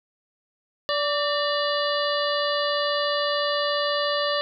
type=harmonic tone with a mistuned harmonic; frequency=581 Hz; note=D5; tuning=19 cents flat; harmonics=1 / 2 / 3 / 5 / 6 / 7 / 8; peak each=-25 / -28 / -30 / -32 / -33 / -33 / -34 dBFS; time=0.89-4.41 s; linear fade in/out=0 ms; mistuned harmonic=3; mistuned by=+61 cents; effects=none